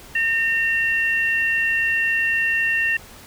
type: tone pair together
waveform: sine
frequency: 1826 / 2736 Hz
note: A#6 / F7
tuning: -36 / -36 cents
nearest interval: perfect fifth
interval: 700 cents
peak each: -19 / -22 dBFS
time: 0.15-2.97 s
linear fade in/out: 5 ms
effects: pink hiss -43 dBFS RMS until 3.26 s